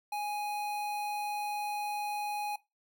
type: tone with notch filter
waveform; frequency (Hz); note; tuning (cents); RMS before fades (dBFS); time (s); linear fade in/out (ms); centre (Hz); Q
square; 830.6; G#5; 0; -35; 0.12-2.56; 5; 6800; 1.9
effects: noise-tail reverb RT60 0.2 s tail -18 dB re dry